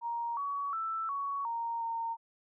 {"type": "tone with pitch steps", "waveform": "sine", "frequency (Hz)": [937, 1128, 1325, 1119, 928, 918], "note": ["A#5", "C#6", "E6", "C#6", "A#5", "A#5"], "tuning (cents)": [9, 30, 9, 16, -8, -27], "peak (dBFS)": -32, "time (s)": [0.01, 2.17], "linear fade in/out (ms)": 50, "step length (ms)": 360, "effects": []}